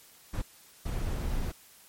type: noise bursts at uneven times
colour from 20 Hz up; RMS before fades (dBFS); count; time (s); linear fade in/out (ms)
brown; -31; 2; 0.33-0.42 / 0.85-1.52; 10
effects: white hiss -56 dBFS RMS until 1.88 s + MP3 64 kbps